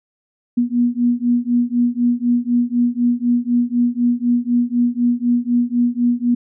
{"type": "beating tone pair", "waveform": "sine", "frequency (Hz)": [239.4, 243.4], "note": ["A#3", "B3"], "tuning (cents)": [46, -25], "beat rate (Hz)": 4, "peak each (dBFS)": -17, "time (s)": [0.57, 6.35], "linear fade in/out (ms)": 10, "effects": []}